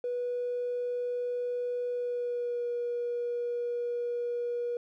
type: tone with pitch glide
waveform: triangle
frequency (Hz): 489.2 to 480.2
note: B4 to B4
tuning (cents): -16 to -49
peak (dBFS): -26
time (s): 0.04-4.77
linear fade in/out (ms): 2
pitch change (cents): -33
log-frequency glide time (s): 1.9-2.67
effects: tanh soft clip ceiling -27 dBFS